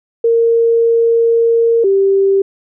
sine tone pair in turn, 461.7 / 391.1 Hz, A#4 / G4, -17 / -4 cents, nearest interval minor third, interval 287 cents, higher first, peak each -8 dBFS, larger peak neither, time 0.24-1.84 / 1.84-2.42 s, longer first, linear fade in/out 5 ms, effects none

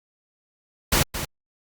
pink noise with echo, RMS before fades -19 dBFS, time 0.92-1.03 s, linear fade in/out 5 ms, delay 220 ms, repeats 1, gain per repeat -10 dB, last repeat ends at 1.25 s, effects Opus 48 kbps

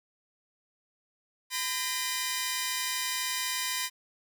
10% pulse tone cluster, 1011 / 1592 / 1859 / 2404 Hz, B5 / G6 / A#6 / D7, +40 / +26 / -5 / +40 cents, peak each -25 / -32 / -26 / -26 dBFS, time 1.5-3.9 s, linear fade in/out 50 ms, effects none

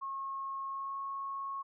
sine tone with pitch glide, 1086 to 1096.1 Hz, C#6 to C#6, -36 to -20 cents, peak -36 dBFS, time 0.01-1.63 s, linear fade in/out 20 ms, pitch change +16 cents, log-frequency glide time 0.68-0.97 s, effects none

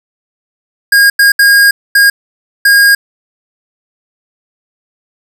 square tone bursts at uneven times, 1627 Hz, G#6, 36 cents flat, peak -4 dBFS, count 5, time 0.92-1.1 / 1.19-1.32 / 1.39-1.71 / 1.95-2.1 / 2.65-2.95 s, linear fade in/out 5 ms, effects none

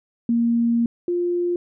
sine tone pair in turn, 233.9 / 350.7 Hz, A#3 / F4, +6 / +7 cents, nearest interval perfect fifth, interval 701 cents, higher second, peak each -16 / -19 dBFS, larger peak first, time 0.29-0.86 / 1.08-1.56 s, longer first, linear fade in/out 2 ms, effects none

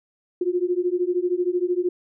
sine beating tone pair, 350.9 / 363.9 Hz, F4 / F#4, +8 / -29 cents, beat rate 13 Hz, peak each -23 dBFS, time 0.41-1.89 s, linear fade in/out 5 ms, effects none

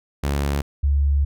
sawtooth / sine tone pair in turn, 70.8 / 70.8 Hz, C#2 / C#2, +37 / +37 cents, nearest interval unison, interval 0 cents, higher neither, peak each -16 / -15 dBFS, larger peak second, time 0.23-0.62 / 0.83-1.25 s, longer second, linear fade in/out 10 ms, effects none

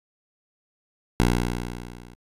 10% pulse tone with level ramp, 60 Hz, B1, 49 cents flat, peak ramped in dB -8 to -37 dBFS, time 1.2-2.15 s, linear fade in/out 0 ms, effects resampled to 32000 Hz

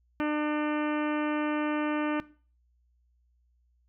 harmonic tone with a mistuned harmonic, 300 Hz, D4, 37 cents sharp, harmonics 1 / 2 / 3 / 4 / 5 / 6 / 7 / 8 / 9 / 10, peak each -27 / -35 / -37 / -38 / -39 / -42 / -47 / -43 / -47 / -50 dBFS, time 0.2-2.2 s, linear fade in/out 0 ms, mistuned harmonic 8, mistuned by -17 cents, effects noise-tail reverb RT60 0.4 s tail -19 dB re dry + added 60 Hz sine -65 dBFS peak until 3.88 s

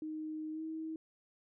sine tone with pitch glide, 311.1 to 318.7 Hz, D#4 to D#4, 0 to +42 cents, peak -38 dBFS, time 0.02-0.96 s, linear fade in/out 2 ms, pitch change +42 cents, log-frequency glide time 0.52-0.62 s, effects none

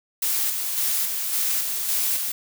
blue noise with tremolo, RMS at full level -23 dBFS, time 0.22-2.32 s, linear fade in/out 5 ms, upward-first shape square, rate 1.8 Hz, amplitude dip 35%, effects none

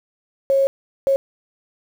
sine tone bursts at uneven times, 545 Hz, C#5, 29 cents flat, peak -13 dBFS, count 2, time 0.5-0.67 / 1.07-1.16 s, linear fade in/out 0 ms, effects 7-bit

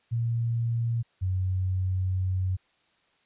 sine tone pair in turn, 116.54 / 93.08 Hz, A#2 / F#2, 0 / +11 cents, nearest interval major third, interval 389 cents, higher first, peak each -24 dBFS, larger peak neither, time 0.11-1.03 / 1.21-2.57 s, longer second, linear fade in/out 20 ms, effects white hiss -67 dBFS RMS until 3.25 s + resampled to 8000 Hz

